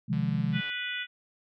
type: chord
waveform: sine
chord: F minor seventh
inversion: second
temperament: equal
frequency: 130.81 / 155.56 / 174.61 / 207.7 Hz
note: C3 / Eb3 / F3 / Ab3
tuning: 0 / 0 / 0 / 0 cents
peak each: -31 dBFS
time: 0.08-0.61 s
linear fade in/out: 20 ms
type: click train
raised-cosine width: 0.3 ms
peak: -32 dBFS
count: 84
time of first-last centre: 0.13-0.698 s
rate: 146 Hz
type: harmonic tone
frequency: 492.8 Hz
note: B4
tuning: 4 cents flat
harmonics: 3 / 4 / 5 / 6 / 7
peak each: -36 / -37 / -38 / -39 / -39 dBFS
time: 0.52-1.07 s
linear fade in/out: 50 ms
effects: none